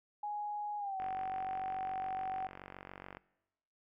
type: tone with pitch glide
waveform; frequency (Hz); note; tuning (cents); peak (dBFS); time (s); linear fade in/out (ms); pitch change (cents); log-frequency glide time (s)
sine; 832 to 758.6; G#5 to F#5; +3 to +43; -36; 0.23-2.47; 5; -160; 0.78-0.98
type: click train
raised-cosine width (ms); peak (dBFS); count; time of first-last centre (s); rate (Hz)
0.5; -31; 103; 1-3.17; 47
effects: noise-tail reverb RT60 1.0 s tail -22 dB re dry